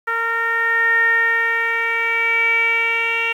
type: tone with low-pass filter sweep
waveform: 10% pulse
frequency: 459.5 Hz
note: A#4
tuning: 25 cents flat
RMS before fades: -18 dBFS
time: 0.07-3.33 s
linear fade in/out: 10 ms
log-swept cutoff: 1600 to 2600 Hz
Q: 9.7
effects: 8-bit